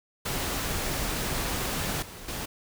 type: noise with level steps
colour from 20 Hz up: pink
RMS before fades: -30 / -43 / -34 dBFS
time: 0.25-2.46 s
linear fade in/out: 10 ms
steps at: 2.02 / 2.28 s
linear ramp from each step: 5 ms
effects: none